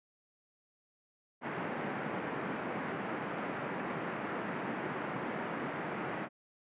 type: band-pass noise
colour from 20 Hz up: pink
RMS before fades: -38 dBFS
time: 1.41-6.29 s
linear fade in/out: 50 ms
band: 160 to 2100 Hz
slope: 24 dB/octave
effects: resampled to 8000 Hz